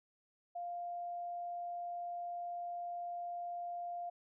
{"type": "tone", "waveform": "sine", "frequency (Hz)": 699, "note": "F5", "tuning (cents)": 1, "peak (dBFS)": -39, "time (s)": [0.55, 4.1], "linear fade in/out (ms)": 10, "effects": []}